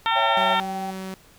harmonic tone, 453.3 Hz, A#4, 48 cents flat, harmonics 2 / 3 / 4 / 5 / 6 / 7 / 8, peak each -22 / -25 / -29 / -32 / -34 / -30 / -30 dBFS, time 0.06-0.6 s, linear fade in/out 0 ms
sine tone with pitch glide, 784 to 771.9 Hz, G5 to G5, 0 to -27 cents, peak -28 dBFS, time 0.11-0.91 s, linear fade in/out 10 ms, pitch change -27 cents, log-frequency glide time 0.28-0.59 s
triangle chord, C# diminished, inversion none, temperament just, 554.4 / 665.2 / 798.3 Hz, C#5 / E5 / G5, 0 / +16 / +31 cents, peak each -26 dBFS, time 0.15-0.56 s, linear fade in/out 20 ms
sawtooth tone, 189.3 Hz, F#3, 40 cents sharp, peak -27 dBFS, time 0.37-1.14 s, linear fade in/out 0 ms
effects pink hiss -53 dBFS RMS until 1.38 s

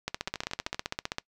two click trains, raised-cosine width 0.2 ms, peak -13 / -18 dBFS, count 18 / 7, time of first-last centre 0.08-1.184 / 0.28-0.745 s, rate 15.4 / 12.9 Hz, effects noise-tail reverb RT60 0.1 s tail -23 dB re dry

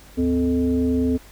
sine tone with frequency modulation, 256.8 Hz, C4, 32 cents flat, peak -17 dBFS, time 0.17-1.18 s, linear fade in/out 20 ms, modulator 181 Hz, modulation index 0.79, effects added 50 Hz sine -46 dBFS peak until 1.31 s + pink hiss -48 dBFS RMS until 1.31 s

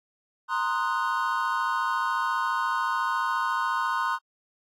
triangle chord, C half-diminished seventh, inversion third, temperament equal, 932.3 / 1046.5 / 1244.5 / 1480 Hz, Bb5 / C6 / Eb6 / Gb6, 0 / 0 / 0 / 0 cents, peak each -29 / -26 / -29 / -29 dBFS, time 0.48-4.19 s, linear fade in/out 50 ms, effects AAC 48 kbps

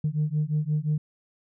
sine beating tone pair, 149 / 154.7 Hz, D3 / D#3, +25 / -10 cents, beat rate 5.7 Hz, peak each -25 dBFS, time 0.04-0.98 s, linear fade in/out 5 ms, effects tanh soft clip ceiling -18 dBFS

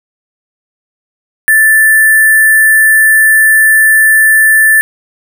sine tone with sample-and-hold, 1760 Hz, A6, in tune, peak -3 dBFS, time 1.48-4.81 s, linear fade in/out 0 ms, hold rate 11025 Hz, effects none

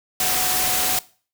sine tone in noise, 740 Hz, F#5, in tune, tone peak -29 dBFS, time 0.2-0.99 s, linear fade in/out 2 ms, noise white, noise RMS -21 dBFS, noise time 0.2-0.99 s, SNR -11 dB, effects noise-tail reverb RT60 0.4 s tail -20 dB re dry

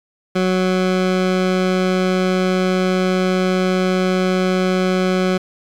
20% pulse tone, 185 Hz, F#3, in tune, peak -10 dBFS, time 0.35-5.38 s, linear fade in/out 10 ms, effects low-pass 5000 Hz 12 dB/octave + 7-bit

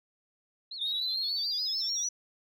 sine tone with vibrato, 3882 Hz, B7, 31 cents flat, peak -37 dBFS, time 0.71-2.08 s, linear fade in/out 5 ms, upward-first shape sine, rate 6.8 Hz, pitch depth 210 cents each way
sine exponential sweep, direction up, 3657 to 5920 Hz, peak -28 dBFS, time 0.81-2.09 s, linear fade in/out 5 ms
effects tanh soft clip ceiling -24 dBFS

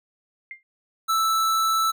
sine tone with exponential decay, 2100 Hz, C7, 6 cents sharp, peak -30 dBFS, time 0.51-0.63 s, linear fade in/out 1 ms, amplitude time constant 25 ms
square tone, 1318.5 Hz, E6, in tune, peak -20 dBFS, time 1.08-1.92 s, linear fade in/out 20 ms
effects none

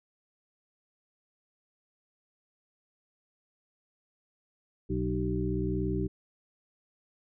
harmonic tone with a mistuned harmonic, 61.4 Hz, B1, 9 cents flat, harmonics 1 / 2 / 3 / 5 / 6, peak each -34 / -34 / -34 / -34 / -34 dBFS, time 4.89-6.08 s, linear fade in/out 20 ms, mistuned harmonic 6, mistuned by +70 cents, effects none

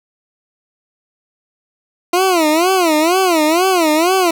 20% pulse tone with vibrato, 340.4 Hz, F4, 44 cents flat, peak -6 dBFS, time 2.13-4.31 s, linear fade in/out 5 ms, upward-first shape sine, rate 2.1 Hz, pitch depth 200 cents each way, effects none

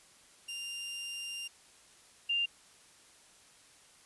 sawtooth / sine tone pair in turn, 2794 / 2794 Hz, F7 / F7, 0 / 0 cents, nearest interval unison, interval 0 cents, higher neither, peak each -35 / -28 dBFS, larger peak second, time 0.48-1.48 / 2.29-2.46 s, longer first, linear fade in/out 10 ms, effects white hiss -60 dBFS RMS until 4.05 s + resampled to 24000 Hz

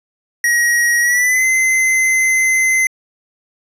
square tone with pitch glide, 1898 to 2058 Hz, A#6 to C7, +31 to -29 cents, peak -12 dBFS, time 0.44-2.87 s, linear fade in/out 2 ms, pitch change +140 cents, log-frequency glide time 1.01-1.45 s, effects resampled to 32000 Hz

